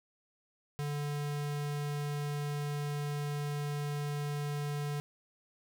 square tone, 145.9 Hz, D3, 11 cents flat, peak -34 dBFS, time 0.79-5 s, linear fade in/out 0 ms, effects none

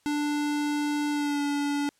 square tone with pitch glide, 294.3 to 287.4 Hz, D4 to D4, +4 to -37 cents, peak -26 dBFS, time 0.06-1.89 s, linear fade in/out 0 ms, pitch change -41 cents, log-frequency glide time 1.11-1.41 s, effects white hiss -67 dBFS RMS until 1.99 s + low-pass 10000 Hz 12 dB/octave

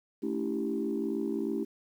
sine chord, A dominant seventh, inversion none, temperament equal with one note detuned, 220 / 283.3 / 329.6 / 392 Hz, A3 / C#4 / E4 / G4, 0 / +38 / 0 / 0 cents, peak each -34 dBFS, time 0.22-1.65 s, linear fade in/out 20 ms, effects tanh soft clip ceiling -21 dBFS + 10-bit

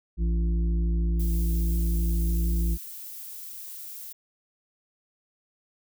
harmonic tone, 56.6 Hz, A1, 50 cents sharp, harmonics 1 / 3 / 5 / 6, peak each -22 / -31 / -45 / -40 dBFS, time 0.17-2.78 s, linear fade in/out 50 ms
violet noise, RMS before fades -40 dBFS, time 1.19-4.13 s, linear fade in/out 10 ms
effects none

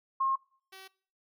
sine / 5% pulse tone pair in turn, 1072 / 381.9 Hz, C6 / G4, +42 / -45 cents, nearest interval octave + tritone, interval 1787 cents, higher first, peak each -25 / -36 dBFS, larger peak first, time 0.2-0.36 / 0.72-0.88 s, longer neither, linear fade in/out 10 ms, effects noise-tail reverb RT60 0.5 s tail -23 dB re dry

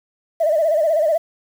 sine tone with vibrato, 630 Hz, D#5, 21 cents sharp, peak -13 dBFS, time 0.4-1.18 s, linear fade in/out 10 ms, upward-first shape sine, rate 16 Hz, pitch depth 110 cents each way, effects tanh soft clip ceiling -9 dBFS + 7-bit

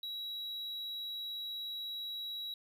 triangle tone, 3881 Hz, B7, 31 cents flat, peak -37 dBFS, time 0.03-2.54 s, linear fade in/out 2 ms, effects none

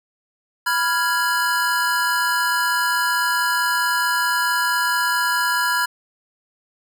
square chord, F diminished, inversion second, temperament equal, 987.8 / 1396.9 / 1661.2 Hz, Cb6 / F6 / Ab6, 0 / 0 / 0 cents, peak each -23 dBFS, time 0.66-5.86 s, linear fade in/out 10 ms, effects none

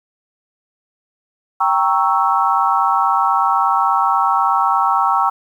sine chord, G diminished seventh, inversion none, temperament equal, 784 / 932.3 / 1108.7 / 1318.5 Hz, G5 / Bb5 / Db6 / Fb6, 0 / 0 / 0 / 0 cents, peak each -18 dBFS, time 1.6-5.3 s, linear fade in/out 10 ms, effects 8-bit

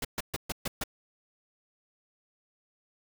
pink noise bursts, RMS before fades -32 dBFS, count 6, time 0.02-0.838 s, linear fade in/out 5 ms, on 28 ms, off 130 ms, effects none

